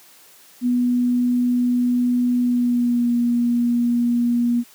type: tone with pitch glide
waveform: sine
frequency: 245.4 to 239.2 Hz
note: B3 to A#3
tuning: -11 to +45 cents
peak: -15 dBFS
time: 0.61-4.64 s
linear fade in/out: 50 ms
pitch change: -44 cents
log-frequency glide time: 2.4-3.12 s
effects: white hiss -49 dBFS RMS until 4.74 s + high-pass 150 Hz 12 dB/octave